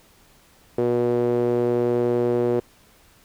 sawtooth tone with band-pass filter, 120.7 Hz, B2, 39 cents flat, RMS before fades -21 dBFS, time 0.78-2.6 s, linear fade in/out 5 ms, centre 420 Hz, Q 4.1, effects pink hiss -55 dBFS RMS until 3.24 s

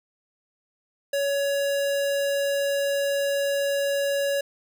square tone, 561 Hz, C#5, 21 cents sharp, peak -23 dBFS, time 1.13-4.41 s, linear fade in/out 5 ms, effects none

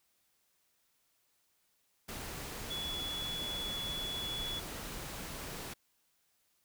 sine tone in noise, 3403 Hz, G#7, 41 cents sharp, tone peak -37 dBFS, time 2.7-4.6 s, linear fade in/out 10 ms, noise pink, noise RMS -43 dBFS, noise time 2.08-5.74 s, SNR +3 dB, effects white hiss -75 dBFS RMS until 6.64 s

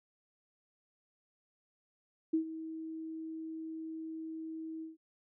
sine tone with ADSR envelope, 320.7 Hz, E4, 48 cents flat, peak -25 dBFS, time 2.33-4.97 s, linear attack 10 ms, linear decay 100 ms, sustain -14 dB, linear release 150 ms, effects noise-tail reverb RT60 0.1 s tail -24 dB re dry

